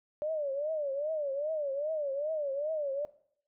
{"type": "tone with vibrato", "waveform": "sine", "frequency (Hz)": 587.3, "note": "D5", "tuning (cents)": 0, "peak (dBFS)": -30, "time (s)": [0.22, 3.05], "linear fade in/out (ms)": 0, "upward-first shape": "triangle", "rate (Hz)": 2.5, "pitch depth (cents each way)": 170, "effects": ["noise-tail reverb RT60 0.6 s tail -18 dB re dry"]}